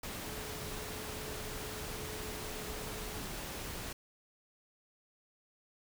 sine tone in noise, 428.6 Hz, A4, 45 cents flat, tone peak -48 dBFS, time 0.26-3.2 s, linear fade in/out 5 ms, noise pink, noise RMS -42 dBFS, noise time 0.03-3.93 s, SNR -9 dB, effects none

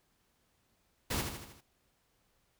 pink noise with echo, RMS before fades -34 dBFS, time 1.1-1.22 s, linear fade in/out 10 ms, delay 78 ms, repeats 5, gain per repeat -5 dB, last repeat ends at 1.61 s, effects pink hiss -74 dBFS RMS until 2.59 s

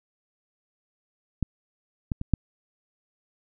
clicks, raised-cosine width 5 ms, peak -12 / -14 / -19 / -7 dBFS, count 4, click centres 1.427 / 2.118 / 2.214 / 2.337 s, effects none

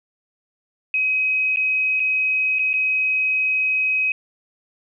sine tone with dropouts, 2533 Hz, D#7, 30 cents sharp, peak -17 dBFS, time 0.94-4.12 s, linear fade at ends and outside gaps 2 ms, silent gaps 1.561-1.57 / 1.997-2.001 / 2.587-2.592 / 2.732-2.738 s, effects none

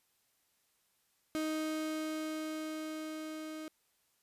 35% pulse tone with level ramp, 312.3 Hz, D#4, 7 cents sharp, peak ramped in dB -31 to -40 dBFS, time 1.35-3.68 s, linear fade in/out 0 ms, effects white hiss -75 dBFS RMS until 4.22 s + resampled to 32000 Hz

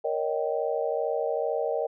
sine chord, Eb dominant seventh, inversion second, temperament just, 466.7 / 560 / 622.3 / 777.8 Hz, Bb4 / Db5 / Eb5 / G5, +2 / +18 / 0 / -14 cents, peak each -29 / -31 / -30 / -34 dBFS, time 0.04-1.87 s, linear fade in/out 10 ms, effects none

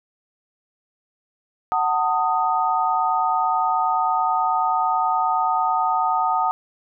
sine chord, D# diminished, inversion first, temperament just, 746.7 / 896 / 1244.5 Hz, F#5 / A5 / D#6, +16 / +31 / 0 cents, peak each -22 dBFS, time 1.72-6.51 s, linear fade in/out 0 ms, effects none

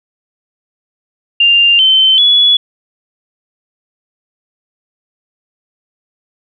sine tone with pitch steps, 2794 / 3082 / 3400 Hz, F7 / G7 / G#7, 0 / -30 / +40 cents, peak -5 dBFS, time 1.4-2.57 s, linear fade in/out 5 ms, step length 390 ms, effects none

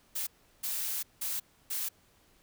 blue noise bursts at uneven times, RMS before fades -34 dBFS, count 4, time 0.15-0.27 / 0.63-1.03 / 1.21-1.4 / 1.7-1.89 s, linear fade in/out 10 ms, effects pink hiss -65 dBFS RMS until 2.42 s

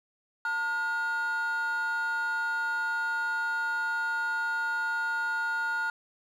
triangle tone pair together, 901 / 1430.2 Hz, A5 / F6, +41 / +41 cents, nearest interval minor sixth, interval 800 cents, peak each -31 / -25 dBFS, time 0.45-5.9 s, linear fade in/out 2 ms, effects tanh soft clip ceiling -23 dBFS

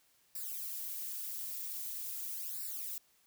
violet noise with flanger, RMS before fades -41 dBFS, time 0.35-2.98 s, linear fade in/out 2 ms, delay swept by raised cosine 0.31 to 5.01 ms, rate 0.44 Hz, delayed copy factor -1, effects white hiss -70 dBFS RMS until 3.26 s

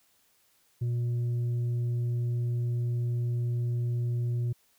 triangle tone with tanh clipping, 120 Hz, B2, 49 cents flat, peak -27 dBFS, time 0.81-4.53 s, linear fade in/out 10 ms, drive 8 dB, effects white hiss -67 dBFS RMS until 4.78 s

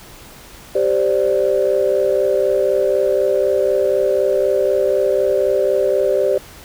sine chord, G suspended fourth, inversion none, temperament equal, 392 / 523.3 / 587.3 Hz, G4 / C5 / D5, 0 / 0 / 0 cents, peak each -17 dBFS, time 0.75-6.38 s, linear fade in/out 5 ms, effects tanh soft clip ceiling -5 dBFS + pink hiss -40 dBFS RMS until 6.64 s

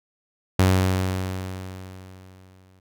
sawtooth tone with exponential decay, 93.5 Hz, F#2, 19 cents sharp, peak -10 dBFS, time 0.59-2.8 s, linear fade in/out 5 ms, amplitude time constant 480 ms, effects none

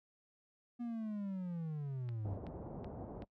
triangle linear sweep, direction down, 242.5 to 92.5 Hz, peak -36 dBFS, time 0.79-2.38 s, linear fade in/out 20 ms
click train, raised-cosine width 0.3 ms, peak -39 dBFS, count 4, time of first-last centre 2.09-3.222 s, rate 2.65 Hz
pink low-pass noise, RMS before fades -45 dBFS, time 2.24-3.25 s, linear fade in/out 20 ms, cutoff 790 Hz, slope 24 dB/octave
effects noise-tail reverb RT60 0.1 s tail -23 dB re dry + high-pass 60 Hz 12 dB/octave

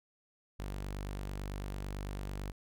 sawtooth tone, 49 Hz, G1, in tune, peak -34 dBFS, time 0.59-2.52 s, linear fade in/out 10 ms, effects none

